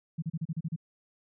sine tone bursts, 161.8 Hz, E3, 32 cents flat, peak -29 dBFS, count 8, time 0.18-0.762 s, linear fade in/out 10 ms, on 43 ms, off 34 ms, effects none

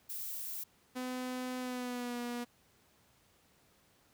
violet noise, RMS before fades -41 dBFS, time 0.09-0.64 s, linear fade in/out 10 ms
sawtooth tone with pitch glide, 253.2 to 241.1 Hz, B3 to B3, +43 to -41 cents, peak -33 dBFS, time 0.95-2.45 s, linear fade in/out 20 ms, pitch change -84 cents, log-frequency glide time 1.59-2.19 s
effects pink hiss -68 dBFS RMS until 4.13 s + high-pass 60 Hz 12 dB/octave

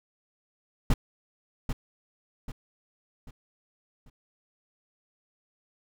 brown noise with echo, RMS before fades -19 dBFS, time 0.9-0.94 s, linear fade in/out 5 ms, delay 790 ms, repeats 4, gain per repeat -8 dB, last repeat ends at 4.1 s, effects none

